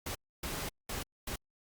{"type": "noise bursts at uneven times", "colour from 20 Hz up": "pink", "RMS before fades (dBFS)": -38, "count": 4, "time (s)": [[0.06, 0.15], [0.43, 0.69], [0.89, 1.03], [1.27, 1.36]], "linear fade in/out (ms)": 5, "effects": ["Opus 48 kbps"]}